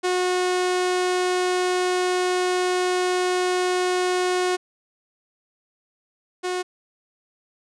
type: tone pair in turn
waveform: sawtooth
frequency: 363.6 / 363.6 Hz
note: F#4 / F#4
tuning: -30 / -30 cents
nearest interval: unison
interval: 0 cents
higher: neither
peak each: -16 / -20 dBFS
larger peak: first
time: 0.03-4.57 / 6.43-6.63 s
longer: first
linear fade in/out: 20 ms
effects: resampled to 22050 Hz